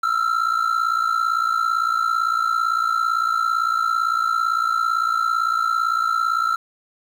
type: ring-modulated tone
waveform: triangle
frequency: 1342 Hz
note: E6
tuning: 31 cents sharp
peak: -13 dBFS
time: 0.03-6.56 s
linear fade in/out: 5 ms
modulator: 28.9 Hz
effects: 8-bit